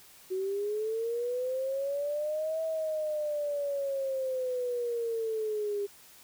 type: linear two-way sweep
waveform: sine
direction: up then down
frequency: 370 to 647 to 401.1 Hz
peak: -29 dBFS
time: 0.3-5.87 s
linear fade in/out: 20 ms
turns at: 2.62 s
effects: white hiss -55 dBFS RMS until 6.23 s